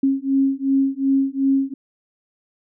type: beating tone pair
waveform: sine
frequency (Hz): 270 / 272.7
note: C#4 / C#4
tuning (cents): -45 / -28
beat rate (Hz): 2.7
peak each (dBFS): -19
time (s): 0.03-1.74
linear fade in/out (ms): 5
effects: none